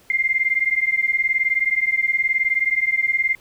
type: beating tone pair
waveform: sine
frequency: 2093 / 2112 Hz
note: C7 / C7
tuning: 0 / +16 cents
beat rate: 19 Hz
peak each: -20 dBFS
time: 0.1-3.35 s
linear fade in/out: 2 ms
effects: pink hiss -53 dBFS RMS until 3.4 s